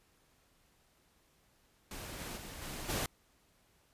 pink noise with level steps, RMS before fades -45 / -43 / -47 / -43 / -35 dBFS, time 1.91-3.06 s, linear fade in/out 2 ms, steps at 2.18 / 2.36 / 2.61 / 2.88 s, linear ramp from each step 20 ms, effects pink hiss -70 dBFS RMS until 3.93 s + resampled to 32000 Hz

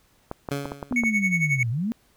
clicks, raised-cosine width 1 ms, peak -16 dBFS, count 7, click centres 0.314 / 0.488 / 0.656 / 0.719 / 0.828 / 0.925 / 1.036 s
15% pulse tone with exponential decay, 141 Hz, C#3, 30 cents sharp, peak -17 dBFS, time 0.51-1.07 s, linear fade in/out 5 ms, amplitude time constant 120 ms
sine linear two-way sweep, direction down then up, 252.9 to 110 to 239.2 Hz, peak -23 dBFS, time 0.91-1.92 s, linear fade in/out 0 ms, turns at 1.7 s
triangle tone with tremolo, 2217 Hz, C#7, in tune, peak -17 dBFS, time 0.96-1.63 s, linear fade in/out 2 ms, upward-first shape sine, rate 11 Hz, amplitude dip 85%
effects pink hiss -62 dBFS RMS until 2.16 s

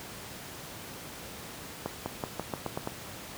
accelerating click train, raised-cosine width 1 ms, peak -17 dBFS, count 8, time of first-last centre 1.86-2.874 s, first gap 200 ms, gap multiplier 0.89, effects pink hiss -43 dBFS RMS until 3.37 s + high-pass 80 Hz 12 dB/octave

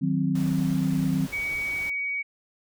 sine chord, C diminished, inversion first, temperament equal, 155.56 / 185 / 261.6 Hz, Eb3 / Gb3 / C4, 0 / 0 / 0 cents, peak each -26 dBFS, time 0.01-1.27 s, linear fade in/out 20 ms
pink noise, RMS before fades -42 dBFS, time 0.35-1.9 s, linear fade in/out 5 ms
sine tone, 2255 Hz, C#7, 29 cents sharp, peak -26 dBFS, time 1.32-2.23 s, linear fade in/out 20 ms
effects none

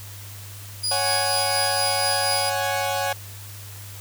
30% pulse tone with tremolo, 4903 Hz, D#8, 26 cents flat, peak -19 dBFS, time 0.83-2.5 s, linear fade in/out 10 ms, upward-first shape sine, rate 4.2 Hz, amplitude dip 35%
sawtooth chord, C# suspended fourth, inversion none, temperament equal, 554.4 / 740 / 830.6 Hz, C#5 / F#5 / G#5, 0 / 0 / 0 cents, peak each -23 dBFS, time 0.91-3.13 s, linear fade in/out 5 ms
effects added 100 Hz sine -38 dBFS peak until 4 s + white hiss -42 dBFS RMS until 4 s

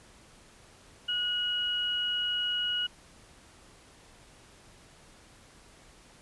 sine tone pair together, 1456 / 2905 Hz, F#6 / F#7, -28 / -32 cents, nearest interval octave, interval 1196 cents, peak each -36 / -28 dBFS, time 1.08-2.87 s, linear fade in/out 10 ms, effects pink hiss -56 dBFS RMS until 6.21 s + resampled to 24000 Hz

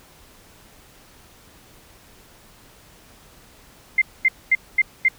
sine tone bursts, 2093 Hz, C7, in tune, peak -12 dBFS, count 5, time 3.98-5.085 s, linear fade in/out 5 ms, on 37 ms, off 230 ms, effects pink hiss -50 dBFS RMS until 5.18 s

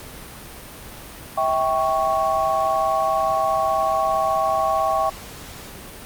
sine chord, C# diminished, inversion first, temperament equal with one note detuned, 647.2 / 784 / 1108.7 Hz, E5 / G5 / C#6, -32 / 0 / 0 cents, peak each -22 dBFS, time 1.37-5.1 s, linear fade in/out 10 ms, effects pink hiss -38 dBFS RMS until 6.05 s + Opus 48 kbps

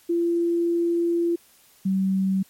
sine tone pair in turn, 341 / 191.38 Hz, F4 / G3, -41 / -41 cents, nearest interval minor seventh, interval 1000 cents, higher first, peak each -19 dBFS, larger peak neither, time 0.09-1.36 / 1.85-2.43 s, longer first, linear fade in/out 10 ms, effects white hiss -56 dBFS RMS until 2.49 s + MP3 64 kbps

